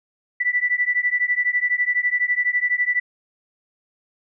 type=beating tone pair; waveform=sine; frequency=1965 / 1977 Hz; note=B6 / B6; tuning=-9 / +1 cents; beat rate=12 Hz; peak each=-21 dBFS; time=0.4-3 s; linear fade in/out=10 ms; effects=none